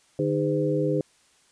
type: tone cluster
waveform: sine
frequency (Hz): 149.2 / 309.6 / 408.8 / 509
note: D3 / D#4 / G#4 / C5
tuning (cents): +28 / -9 / -27 / -48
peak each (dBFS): -27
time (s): 0.19-1.01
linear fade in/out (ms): 2
effects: white hiss -61 dBFS RMS until 1.51 s + resampled to 22050 Hz